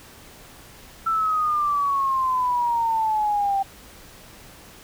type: exponential sweep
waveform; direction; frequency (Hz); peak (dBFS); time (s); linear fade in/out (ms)
sine; down; 1338 to 778; -19; 1.06-3.63; 10
effects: pink hiss -46 dBFS RMS until 4.83 s